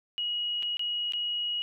sine tone with dropouts, 2900 Hz, F#7, 35 cents flat, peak -28 dBFS, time 0.18-1.62 s, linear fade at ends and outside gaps 0 ms, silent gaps 0.625-0.63 / 0.77-0.794 / 1.122-1.135 s, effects none

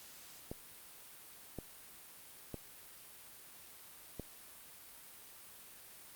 clicks, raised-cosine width 2 ms, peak -28 dBFS, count 4, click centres 0.515 / 1.587 / 2.543 / 4.197 s, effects white hiss -55 dBFS RMS until 6.15 s + Opus 48 kbps

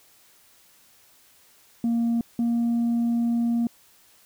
sine tone pair in turn, 233.1 / 234.7 Hz, A#3 / A#3, 0 / +12 cents, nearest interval unison, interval 12 cents, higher second, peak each -18 dBFS, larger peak neither, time 1.84-2.21 / 2.39-3.67 s, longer second, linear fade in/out 2 ms, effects tanh soft clip ceiling -19 dBFS + white hiss -57 dBFS RMS until 4.25 s

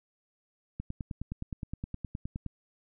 click train, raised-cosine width 5 ms, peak -23 dBFS, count 17, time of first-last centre 0.8-2.463 s, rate 9.62 Hz, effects none

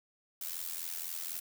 blue noise with amplitude modulation, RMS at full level -36 dBFS, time 0.41-1.4 s, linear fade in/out 5 ms, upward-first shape sine, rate 83.9 Hz, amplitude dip 80%, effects none

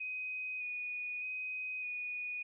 sine tone with vibrato, 2489 Hz, D#7, in tune, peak -37 dBFS, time 0-2.43 s, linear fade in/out 10 ms, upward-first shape square, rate 0.82 Hz, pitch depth 15 cents each way, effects none

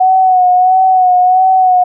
sine tone with vibrato, 740 Hz, F#5, in tune, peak -5 dBFS, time 0-1.84 s, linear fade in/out 10 ms, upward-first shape sine, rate 1.5 Hz, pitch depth 37 cents each way, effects none

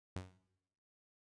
sawtooth tone with exponential decay, 92.5 Hz, F#2, in tune, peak -34 dBFS, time 0.16-0.38 s, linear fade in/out 0 ms, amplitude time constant 47 ms, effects noise-tail reverb RT60 0.9 s tail -20 dB re dry + resampled to 22050 Hz

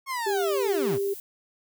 30% pulse linear sweep, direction down, 1101 to 88.6 Hz, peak -25 dBFS, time 0.06-0.99 s, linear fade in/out 50 ms
sine tone, 397.4 Hz, G4, 24 cents sharp, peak -24 dBFS, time 0.26-1.14 s, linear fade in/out 10 ms
violet noise, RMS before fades -41 dBFS, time 0.28-1.2 s, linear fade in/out 2 ms
effects none

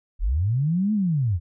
sine linear two-way sweep, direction up then down, 32.85 to 218.5 to 76.6 Hz, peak -19 dBFS, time 0.19-1.4 s, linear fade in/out 50 ms, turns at 0.93 s, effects none

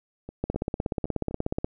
two click trains, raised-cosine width 2 ms, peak -24 / -13 dBFS, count 5 / 21, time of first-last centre 0.29-1.31 / 0.44-1.645 s, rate 3.92 / 16.6 Hz, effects none

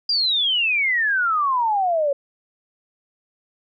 sine exponential sweep, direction down, 4872 to 548 Hz, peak -17 dBFS, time 0.09-2.13 s, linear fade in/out 5 ms, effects none

